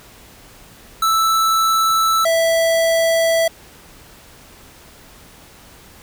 square tone pair in turn, 1318.5 / 659.2 Hz, E6 / E5, 0 / 0 cents, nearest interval octave, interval 1200 cents, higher first, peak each -14 dBFS, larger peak neither, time 1.02-2.25 / 2.25-3.48 s, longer neither, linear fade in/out 5 ms, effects pink hiss -44 dBFS RMS until 6.02 s

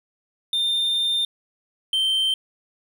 triangle tone pair in turn, 3611 / 3121 Hz, A7 / G7, +44 / -8 cents, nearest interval minor third, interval 252 cents, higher first, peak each -18 / -17 dBFS, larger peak second, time 0.53-1.25 / 1.93-2.34 s, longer first, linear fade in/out 2 ms, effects none

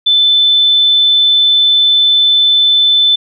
sine tone, 3520 Hz, A7, in tune, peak -6 dBFS, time 0.06-3.16 s, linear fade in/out 10 ms, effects none

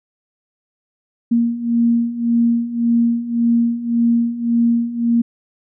sine beating tone pair, 233.1 / 234.9 Hz, A#3 / A#3, 0 / +13 cents, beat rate 1.8 Hz, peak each -19 / -15 dBFS, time 1.31-5.22 s, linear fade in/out 10 ms, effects none

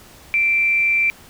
sine tone with amplitude modulation, 2349 Hz, D7, in tune, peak -13 dBFS, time 0.34-1.1 s, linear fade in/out 0 ms, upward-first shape sine, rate 265 Hz, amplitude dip 25%, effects pink hiss -45 dBFS RMS until 1.29 s

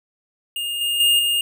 square tone with level steps, 2830 Hz, F7, 22 cents sharp, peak -24 / -20 / -14 / -18 dBFS, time 0.56-1.41 s, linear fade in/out 2 ms, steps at 0.81 / 1 / 1.19 s, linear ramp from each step 2 ms, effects none

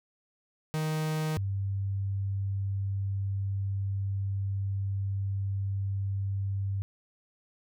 45% pulse / sine tone pair in turn, 155.9 / 98.21 Hz, D#3 / G2, +4 / +4 cents, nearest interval minor sixth, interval 800 cents, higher first, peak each -28 dBFS, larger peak neither, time 0.74-1.37 / 1.37-6.82 s, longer second, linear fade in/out 0 ms, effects none

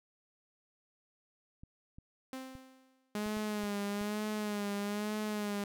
clicks, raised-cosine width 5 ms, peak -38 dBFS, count 7, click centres 1.635 / 1.985 / 2.553 / 3.263 / 3.369 / 3.637 / 4.013 s
sawtooth tone with exponential decay, 261.6 Hz, C4, in tune, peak -35 dBFS, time 2.33-3.16 s, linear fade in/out 1 ms, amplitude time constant 180 ms
sawtooth tone with vibrato, 207.7 Hz, G#3, in tune, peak -30 dBFS, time 3.15-5.64 s, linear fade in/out 2 ms, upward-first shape sine, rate 1.1 Hz, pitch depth 47 cents each way
effects none

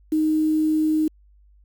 sine tone with quantisation, 311.1 Hz, D#4, in tune, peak -17 dBFS, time 0.12-1.08 s, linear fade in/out 5 ms, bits 7, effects added 50 Hz sine -51 dBFS peak until 1.64 s

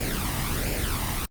pink noise with flanger, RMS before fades -27 dBFS, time 0-1.26 s, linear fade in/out 10 ms, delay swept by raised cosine 0.41 to 1.04 ms, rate 1.4 Hz, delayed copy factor +0.6, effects Opus 32 kbps

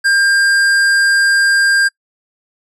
sine tone with hard clipping, 1600 Hz, G6, 35 cents sharp, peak -11 dBFS, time 0.04-1.89 s, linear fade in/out 20 ms, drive 15 dB, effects noise-tail reverb RT60 0.1 s tail -25 dB re dry + low-pass 11000 Hz 12 dB/octave

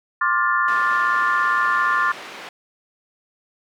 sine chord, D minor seventh, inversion third, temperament just, 1057.2 / 1174.7 / 1409.6 / 1762 Hz, C6 / D6 / F6 / A6, +18 / 0 / +16 / +2 cents, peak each -22 dBFS, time 0.21-2.12 s, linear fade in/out 5 ms
white band-pass noise, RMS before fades -37 dBFS, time 0.68-2.49 s, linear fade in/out 2 ms, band 260 to 2400 Hz, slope 12 dB/octave
effects none

